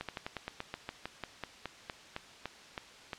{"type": "slowing click train", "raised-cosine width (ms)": 0.3, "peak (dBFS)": -21, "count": 18, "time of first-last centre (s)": [0.01, 3.132], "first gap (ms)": 77, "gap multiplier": 1.1, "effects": ["white hiss -53 dBFS RMS until 3.18 s", "low-pass 5000 Hz 12 dB/octave"]}